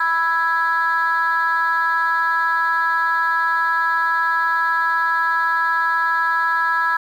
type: chord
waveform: sine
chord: E major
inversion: second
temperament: equal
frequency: 987.8 / 1318.5 / 1661.2 Hz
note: B5 / E6 / G#6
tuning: 0 / 0 / 0 cents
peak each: -20 / -20 / -18 dBFS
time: 0-6.97 s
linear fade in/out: 5 ms
effects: tanh soft clip ceiling -10 dBFS + 8-bit